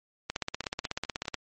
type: two click trains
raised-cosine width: 0.2 ms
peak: -13 / -24 dBFS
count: 18 / 4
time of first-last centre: 0.3-1.343 / 0.64-1.255 s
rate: 16.3 / 4.88 Hz
effects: MP3 32 kbps